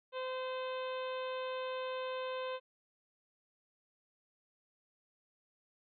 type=harmonic tone; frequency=515 Hz; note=C5; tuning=28 cents flat; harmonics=1 / 2 / 3 / 4 / 5 / 6 / 7 / 8; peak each=-38 / -43 / -50 / -56 / -50 / -53 / -53 / -62 dBFS; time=0.12-2.6 s; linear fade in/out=50 ms; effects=none